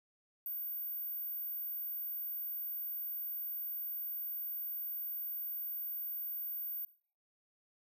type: tone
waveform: sine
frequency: 14440 Hz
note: A9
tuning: 44 cents sharp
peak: -36 dBFS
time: 0.46-6.85 s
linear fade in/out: 2 ms
effects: noise-tail reverb RT60 0.5 s tail -24 dB re dry + tanh soft clip ceiling -33 dBFS